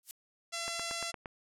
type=noise with exponential growth; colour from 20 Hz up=violet; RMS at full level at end=-32 dBFS; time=0.03-0.11 s; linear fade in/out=1 ms; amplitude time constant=16 ms
type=tone; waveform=5% pulse; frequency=677 Hz; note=E5; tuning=46 cents sharp; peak=-24 dBFS; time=0.52-1.12 s; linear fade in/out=20 ms
type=click train; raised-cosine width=0.5 ms; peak=-25 dBFS; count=6; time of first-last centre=0.68-1.258 s; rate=8.65 Hz
effects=low-pass 11000 Hz 12 dB/octave